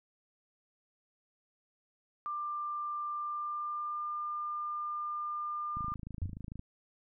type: tone with pitch glide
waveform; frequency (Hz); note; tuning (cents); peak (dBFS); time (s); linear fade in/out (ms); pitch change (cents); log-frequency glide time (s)
sine; 1189 to 1200; D6 to D6; +21 to +37; -34; 2.26-5.94; 0; +16; 3.1-4.01
type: click train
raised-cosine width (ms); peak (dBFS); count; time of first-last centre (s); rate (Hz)
5; -30; 23; 5.77-6.594; 26.7
type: tone with exponential decay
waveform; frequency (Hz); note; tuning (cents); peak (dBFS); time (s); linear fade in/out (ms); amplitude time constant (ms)
sine; 92.5; F#2; 0; -28; 6.22-6.4; 0; 37
effects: none